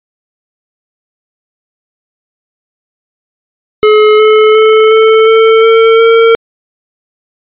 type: tone with pitch steps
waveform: square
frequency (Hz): 426.8 / 431.5 / 436.3 / 441.1 / 446 / 450.9 / 455.9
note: G#4 / A4 / A4 / A4 / A4 / A4 / A#4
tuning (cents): +47 / -34 / -15 / +4 / +23 / +42 / -39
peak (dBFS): -3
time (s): 3.83-6.35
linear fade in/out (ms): 0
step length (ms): 360
effects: resampled to 8000 Hz